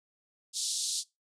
pink band-pass noise, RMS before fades -33 dBFS, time 0.53-1.04 s, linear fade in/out 50 ms, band 3700 to 9800 Hz, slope 48 dB/octave, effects noise-tail reverb RT60 0.2 s tail -21 dB re dry

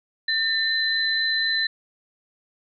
sine tone pair together, 1801 / 4038 Hz, A6 / B7, +40 / +38 cents, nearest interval octave + major second, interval 1398 cents, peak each -23 dBFS, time 0.28-1.67 s, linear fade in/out 5 ms, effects none

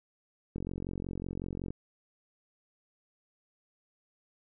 click train, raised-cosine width 3 ms, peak -24 dBFS, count 53, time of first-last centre 0.56-1.705 s, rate 45.4 Hz, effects none

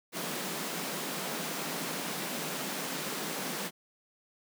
pink high-pass noise, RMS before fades -36 dBFS, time 0.12-3.71 s, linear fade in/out 50 ms, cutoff 150 Hz, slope 96 dB/octave, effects none

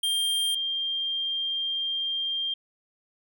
square / sine tone pair in turn, 3192 / 3192 Hz, G7 / G7, +31 / +31 cents, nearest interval unison, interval 0 cents, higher neither, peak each -24 / -26 dBFS, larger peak first, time 0.03-0.55 / 0.55-2.54 s, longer second, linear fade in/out 5 ms, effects none

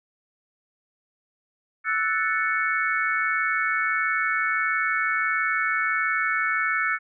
sine chord, F# minor seventh, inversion third, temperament equal, 1318.5 / 1480 / 1760 / 2217 Hz, E6 / F#6 / A6 / C#7, 0 / 0 / 0 / 0 cents, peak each -27 dBFS, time 1.84-6.99 s, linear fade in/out 50 ms, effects none

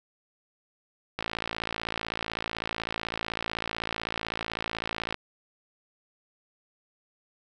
click train, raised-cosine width 0.3 ms, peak -14 dBFS, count 222, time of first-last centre 1.19-5.143 s, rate 55.9 Hz, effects none

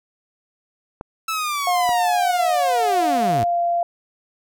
clicks, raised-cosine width 1 ms, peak -17 dBFS, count 2, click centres 1.011 / 1.892 s
sawtooth linear sweep, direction down, 1323 to 98 Hz, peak -18 dBFS, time 1.28-3.44 s, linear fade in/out 5 ms
sine tone with pitch glide, 715 to 690.6 Hz, F5 to F5, +41 to -20 cents, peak -17 dBFS, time 1.67-3.83 s, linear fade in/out 2 ms, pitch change -61 cents, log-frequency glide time 2.95-3.61 s
effects none

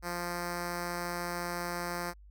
5% pulse tone with notch filter, 174.61 Hz, F3, in tune, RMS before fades -36 dBFS, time 0.02-2.14 s, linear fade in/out 50 ms, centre 2800 Hz, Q 1.8, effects added 50 Hz sine -51 dBFS peak until 2.3 s

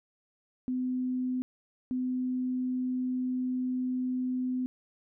sine tone pair in turn, 253.8 / 253.8 Hz, B3 / B3, +47 / +47 cents, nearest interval unison, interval 0 cents, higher neither, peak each -28 dBFS, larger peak neither, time 0.68-1.42 / 1.91-4.66 s, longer second, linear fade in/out 0 ms, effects none

